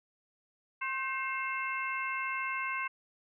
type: harmonic tone with a mistuned harmonic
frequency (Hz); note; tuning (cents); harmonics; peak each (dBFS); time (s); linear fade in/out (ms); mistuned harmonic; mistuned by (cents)
533; C5; +32; 2 / 3 / 4 / 5; -36 / -39 / -37 / -39; 0.81-2.88; 10; 3; -54
effects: none